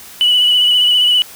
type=tone with vibrato; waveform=sine; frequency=2960 Hz; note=F#7; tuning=in tune; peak=-7 dBFS; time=0.21-1.22 s; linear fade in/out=0 ms; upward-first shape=sine; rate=15 Hz; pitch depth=29 cents each way; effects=tanh soft clip ceiling -5 dBFS + white hiss -36 dBFS RMS until 1.35 s